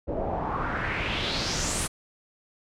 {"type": "noise with low-pass filter sweep", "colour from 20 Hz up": "pink", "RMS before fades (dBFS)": -29, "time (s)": [0.07, 1.88], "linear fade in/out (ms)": 20, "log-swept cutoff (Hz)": [510, 10000], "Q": 3.4, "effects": []}